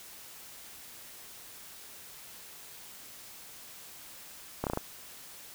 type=slowing click train; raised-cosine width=1 ms; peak=-16 dBFS; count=5; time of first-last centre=4.64-4.774 s; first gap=28 ms; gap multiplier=1.12; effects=white hiss -49 dBFS RMS until 5.54 s